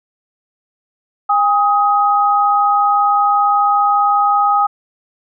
sine tone pair together, 811.8 / 1257 Hz, G#5 / D#6, -40 / +17 cents, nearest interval minor sixth, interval 757 cents, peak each -13 dBFS, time 1.29-4.67 s, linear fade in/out 10 ms, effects none

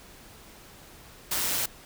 white noise with amplitude modulation, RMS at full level -26 dBFS, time 1.31-1.66 s, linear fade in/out 5 ms, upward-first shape sine, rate 184 Hz, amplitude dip 45%, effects pink hiss -50 dBFS RMS until 1.85 s

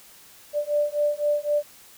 sine beating tone pair, 587.3 / 591.2 Hz, D5 / D5, 0 / +11 cents, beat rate 3.9 Hz, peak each -24 / -24 dBFS, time 0.53-1.63 s, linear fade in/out 50 ms, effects white hiss -50 dBFS RMS until 1.97 s

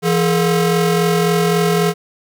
35% pulse ring-modulated tone, 293.7 Hz, D4, in tune, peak -8 dBFS, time 0.02-1.94 s, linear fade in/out 50 ms, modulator 125 Hz, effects none

